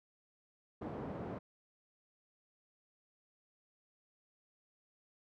pink band-pass noise, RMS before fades -43 dBFS, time 0.81-1.39 s, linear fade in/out 10 ms, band 130 to 740 Hz, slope 12 dB/octave, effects none

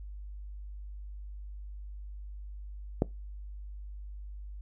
click, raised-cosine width 2 ms, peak -11 dBFS, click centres 3.021 s, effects noise-tail reverb RT60 0.2 s tail -21 dB re dry + added 50 Hz sine -40 dBFS peak until 4.61 s

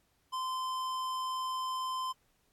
sine tone with tanh clipping, 1033 Hz, C6, 22 cents flat, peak -35 dBFS, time 0.32-2.13 s, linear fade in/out 20 ms, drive 17 dB, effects pink hiss -73 dBFS RMS until 2.52 s + AAC 64 kbps

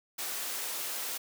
white high-pass noise, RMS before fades -36 dBFS, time 0.18-1.18 s, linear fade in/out 10 ms, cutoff 330 Hz, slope 12 dB/octave, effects none

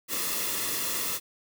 white noise with comb filter, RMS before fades -30 dBFS, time 0.08-1.2 s, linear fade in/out 50 ms, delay 1.3 ms, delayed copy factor -0.6, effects none

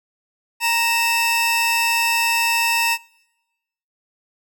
sawtooth tone pair together, 932.3 / 2637 Hz, A#5 / E7, 0 / 0 cents, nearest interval octave + tritone, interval 1800 cents, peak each -16 dBFS, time 0.6-2.98 s, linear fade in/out 50 ms, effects noise-tail reverb RT60 1.0 s tail -25 dB re dry

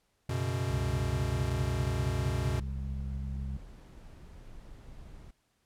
square chord, F# suspended fourth, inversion none, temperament equal, 92.5 / 123.47 / 138.59 Hz, F#2 / B2 / C#3, 0 / 0 / 0 cents, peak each -35 / -33 / -39 dBFS, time 0.29-2.6 s, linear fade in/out 5 ms
harmonic tone, 67 Hz, C2, 42 cents sharp, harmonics 1 / 2 / 3, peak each -34 / -40 / -44 dBFS, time 0.7-3.57 s, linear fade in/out 5 ms
brown noise, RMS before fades -49 dBFS, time 2.46-5.31 s, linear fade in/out 5 ms
effects pink hiss -74 dBFS RMS until 5.65 s + low-pass 12000 Hz 12 dB/octave

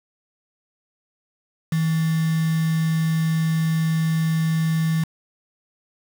sine tone with quantisation, 161.1 Hz, E3, 39 cents flat, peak -18 dBFS, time 1.72-5.04 s, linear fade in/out 5 ms, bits 5, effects none

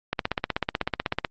click train, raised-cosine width 0.3 ms, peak -7 dBFS, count 19, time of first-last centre 0.13-1.248 s, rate 16.1 Hz, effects low-pass 4000 Hz 12 dB/octave + Opus 48 kbps

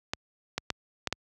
clicks, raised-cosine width 0.2 ms, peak -11 dBFS, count 5, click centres 0.135 / 0.58 / 0.703 / 1.073 / 1.126 s, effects high-pass 60 Hz 12 dB/octave

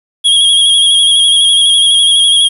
square tone with vibrato, 3288 Hz, G#7, 18 cents flat, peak -6 dBFS, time 0.24-2.49 s, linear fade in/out 20 ms, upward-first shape square, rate 12 Hz, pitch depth 28 cents each way, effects resampled to 32000 Hz + 7-bit

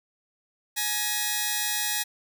5% pulse tone pair together, 837.1 / 1900 Hz, G#5 / A#6, +13 / +33 cents, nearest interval octave + major second, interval 1420 cents, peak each -17 dBFS, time 0.76-2.04 s, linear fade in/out 20 ms, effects none

